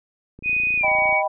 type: click train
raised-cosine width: 3 ms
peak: -28 dBFS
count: 22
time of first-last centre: 0.39-1.127 s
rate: 28.5 Hz
type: tone with pitch glide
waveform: sine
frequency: 2489 to 2256 Hz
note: D#7 to C#7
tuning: 0 to +30 cents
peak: -18 dBFS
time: 0.43-1.23 s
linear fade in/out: 50 ms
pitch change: -170 cents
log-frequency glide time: 0.77-0.89 s
type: chord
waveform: sine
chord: Eb augmented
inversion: none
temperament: equal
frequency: 622.3 / 784 / 987.8 Hz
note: Eb5 / G5 / B5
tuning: 0 / 0 / 0 cents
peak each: -23 / -23 / -26 dBFS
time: 0.83-1.28 s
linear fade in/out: 10 ms
effects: none